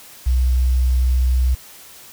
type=tone with quantisation; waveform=sine; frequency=63 Hz; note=B1; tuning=35 cents sharp; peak=-13 dBFS; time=0.26-1.55 s; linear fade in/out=10 ms; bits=7; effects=white hiss -42 dBFS RMS until 2.12 s